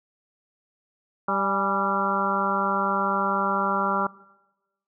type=harmonic tone with a mistuned harmonic; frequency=196 Hz; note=G3; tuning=in tune; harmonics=1 / 2 / 3 / 4 / 5 / 6 / 7; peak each=-31 / -33 / -31 / -30 / -29 / -28 / -27 dBFS; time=1.28-4.07 s; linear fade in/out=5 ms; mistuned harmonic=4; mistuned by=+62 cents; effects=noise-tail reverb RT60 1.0 s tail -20 dB re dry